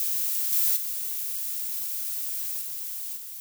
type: noise with level steps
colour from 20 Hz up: violet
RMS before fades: -27 / -23 / -31 / -34 / -39 dBFS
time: 0-3.4 s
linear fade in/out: 0 ms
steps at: 0.52 / 0.76 / 2.61 / 3.16 s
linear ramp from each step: 10 ms
effects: none